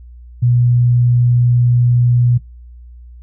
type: tone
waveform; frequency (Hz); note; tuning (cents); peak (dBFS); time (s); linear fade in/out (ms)
sine; 121.7; B2; -25; -9; 0.42-2.38; 10
effects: noise-tail reverb RT60 0.2 s tail -19 dB re dry + added 60 Hz sine -34 dBFS peak until 3.22 s